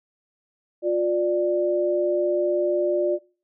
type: tone pair together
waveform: sine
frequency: 354.8 / 590.8 Hz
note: F4 / D5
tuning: +27 / +10 cents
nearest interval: major sixth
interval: 883 cents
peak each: -22 dBFS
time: 0.82-3.19 s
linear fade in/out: 50 ms
effects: noise-tail reverb RT60 0.4 s tail -21 dB re dry